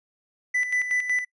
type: tone with tremolo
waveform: triangle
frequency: 1991 Hz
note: B6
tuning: 14 cents sharp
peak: -19 dBFS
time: 0.54-1.25 s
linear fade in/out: 10 ms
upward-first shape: square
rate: 5.4 Hz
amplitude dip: 60%
effects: noise-tail reverb RT60 0.1 s tail -23 dB re dry + resampled to 24000 Hz